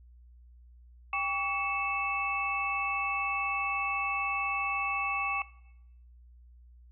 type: tone cluster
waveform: sine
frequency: 795 / 1134 / 2200 / 2633 Hz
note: G5 / C#6 / C#7 / E7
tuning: +24 / +39 / -14 / -3 cents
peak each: -36 / -32 / -37 / -32 dBFS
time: 1.13-5.42 s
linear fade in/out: 2 ms
effects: noise-tail reverb RT60 0.8 s tail -19 dB re dry + added 60 Hz sine -52 dBFS peak until 6.91 s